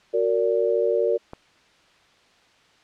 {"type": "chord", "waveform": "sine", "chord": "Gb augmented", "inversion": "none", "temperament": "just", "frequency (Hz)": [370, 462.5, 578.1], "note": ["Gb4", "Bb4", "D5"], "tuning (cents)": [0, -14, -27], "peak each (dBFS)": [-25, -21, -24], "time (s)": [0.13, 1.18], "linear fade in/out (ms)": 20}
{"type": "click", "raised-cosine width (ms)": 1, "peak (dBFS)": -22, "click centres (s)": 1.334}
{"effects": ["white hiss -57 dBFS RMS until 2.83 s", "low-pass 4000 Hz 12 dB/octave"]}